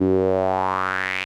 sawtooth tone with band-pass filter sweep, 94 Hz, F#2, 28 cents sharp, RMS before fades -21 dBFS, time 0-1.25 s, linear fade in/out 20 ms, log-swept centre 300 to 2600 Hz, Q 4.2, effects none

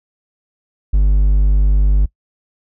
triangle tone, 50 Hz, G1, 35 cents sharp, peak -7 dBFS, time 0.93-2.06 s, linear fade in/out 10 ms, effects noise-tail reverb RT60 0.1 s tail -21 dB re dry

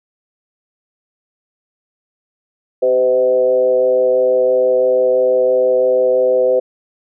sine tone with frequency modulation, 510 Hz, C5, 44 cents flat, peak -10 dBFS, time 2.82-6.6 s, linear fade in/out 10 ms, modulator 123 Hz, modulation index 0.72, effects none

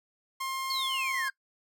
sawtooth tone, 1062 Hz, C6, 25 cents sharp, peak -28 dBFS, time 0.4-1.29 s, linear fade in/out 10 ms
triangle exponential sweep, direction down, 4474 to 1575 Hz, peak -29 dBFS, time 0.7-1.3 s, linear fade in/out 2 ms
effects noise-tail reverb RT60 0.1 s tail -21 dB re dry

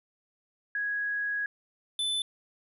sine / square tone pair in turn, 1661.2 / 3510 Hz, G#6 / A7, 0 / -5 cents, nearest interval octave + minor second, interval 1295 cents, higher second, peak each -28 dBFS, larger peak neither, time 0.75-1.46 / 1.99-2.22 s, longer first, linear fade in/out 2 ms, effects resampled to 32000 Hz

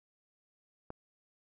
click, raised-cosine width 1 ms, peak -28 dBFS, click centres 0.904 s, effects none

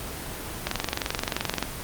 click train, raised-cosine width 0.2 ms, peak -7 dBFS, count 23, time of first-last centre 0.67-1.627 s, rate 23 Hz, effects pink hiss -35 dBFS RMS until 1.83 s + Opus 24 kbps

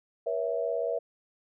sine chord, A# diminished, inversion none, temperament equal with one note detuned, 477.6 / 554.4 / 659.3 Hz, A#4 / C#5 / E5, +42 / 0 / 0 cents, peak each -31 / -33 / -31 dBFS, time 0.26-0.99 s, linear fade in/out 10 ms, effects none

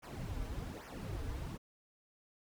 brown noise with flanger, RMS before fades -42 dBFS, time 0.02-1.58 s, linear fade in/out 20 ms, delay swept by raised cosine 0.24 to 5.64 ms, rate 1.2 Hz, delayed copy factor -0.95, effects none

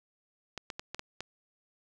clicks, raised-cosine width 0.2 ms, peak -20 dBFS, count 6, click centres 0.577 / 0.702 / 0.795 / 0.946 / 0.994 / 1.206 s, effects none

